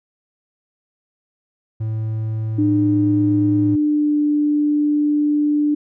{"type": "tone", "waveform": "triangle", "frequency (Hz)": 110, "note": "A2", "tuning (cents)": 0, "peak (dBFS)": -18, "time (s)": [1.8, 3.76], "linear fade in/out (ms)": 10}
{"type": "tone with pitch glide", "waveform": "sine", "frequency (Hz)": [301.3, 296], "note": ["D4", "D4"], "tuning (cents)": [44, 14], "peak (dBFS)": -14, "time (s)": [2.58, 5.75], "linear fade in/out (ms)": 10, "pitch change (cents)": -30, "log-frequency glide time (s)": [3.56, 4.2]}
{"effects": []}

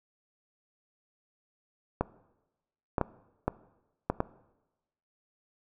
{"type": "clicks", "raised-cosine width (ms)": 1, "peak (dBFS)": -12, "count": 6, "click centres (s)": [2.01, 2.982, 3.013, 3.48, 4.1, 4.204], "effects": ["noise-tail reverb RT60 1.0 s tail -19 dB re dry"]}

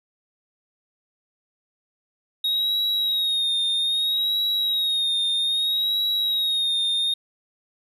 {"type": "tone with vibrato", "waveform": "triangle", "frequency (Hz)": 3762, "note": "A#7", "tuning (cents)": 15, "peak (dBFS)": -19, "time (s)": [2.44, 7.14], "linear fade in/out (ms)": 5, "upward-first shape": "sine", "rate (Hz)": 0.62, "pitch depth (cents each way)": 54, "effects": []}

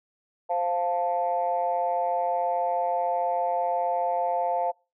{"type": "chord", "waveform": "sine", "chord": "F major", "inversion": "second", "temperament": "equal", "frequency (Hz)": [523.3, 698.5, 880], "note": ["C5", "F5", "A5"], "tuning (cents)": [0, 0, 0], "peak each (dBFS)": [-29, -25, -28], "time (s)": [0.49, 4.72], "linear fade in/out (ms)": 20, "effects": ["noise-tail reverb RT60 0.3 s tail -26 dB re dry", "tanh soft clip ceiling -15 dBFS"]}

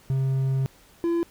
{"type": "tone pair in turn", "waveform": "triangle", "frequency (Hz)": [133.6, 338.9], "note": ["C3", "E4"], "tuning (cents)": [36, 48], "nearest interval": "octave + major third", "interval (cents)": 1612, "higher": "second", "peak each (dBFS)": -19, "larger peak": "neither", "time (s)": [[0.1, 0.66], [1.04, 1.23]], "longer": "first", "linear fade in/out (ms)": 0, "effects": ["pink hiss -55 dBFS RMS until 1.3 s"]}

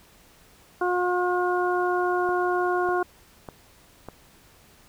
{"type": "harmonic tone", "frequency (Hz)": 358.7, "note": "F4", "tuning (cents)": 46, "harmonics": [1, 2, 3, 4], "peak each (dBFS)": [-24, -27, -29, -30], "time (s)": [0.81, 3.03], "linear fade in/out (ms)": 5}
{"type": "click train", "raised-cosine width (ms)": 1, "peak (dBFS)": -22, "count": 4, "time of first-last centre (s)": [2.29, 4.086], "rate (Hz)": 1.67}
{"effects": ["pink hiss -55 dBFS RMS until 4.88 s"]}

